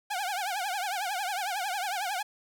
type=tone with vibrato; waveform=sawtooth; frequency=773 Hz; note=G5; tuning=24 cents flat; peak=-26 dBFS; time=0.1-2.23 s; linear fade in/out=10 ms; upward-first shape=triangle; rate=11 Hz; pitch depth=190 cents each way; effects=none